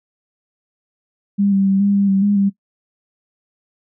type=tone with pitch steps; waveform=sine; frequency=200.6 / 195.3 / 194.2 / 201 / 199.4 / 194 / 203.9 / 198 Hz; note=G3 / G3 / G3 / G3 / G3 / G3 / G#3 / G3; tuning=+40 / -6 / -16 / +44 / +30 / -18 / -32 / +18 cents; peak=-12 dBFS; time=1.38-2.5 s; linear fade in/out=20 ms; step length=140 ms; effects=noise-tail reverb RT60 0.1 s tail -19 dB re dry